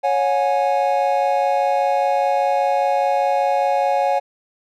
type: chord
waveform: triangle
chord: C# suspended fourth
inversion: none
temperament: equal with one note detuned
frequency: 554.4 / 725.6 / 830.6 Hz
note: C#5 / F#5 / G#5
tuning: 0 / -34 / 0 cents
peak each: -18 dBFS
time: 0.03-4.2 s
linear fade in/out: 20 ms
effects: none